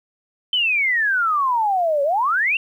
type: exponential two-way sweep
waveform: sine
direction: down then up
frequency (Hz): 3104 to 549 to 2808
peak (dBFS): -16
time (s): 0.53-2.57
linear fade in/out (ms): 2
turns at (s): 2.03
effects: 9-bit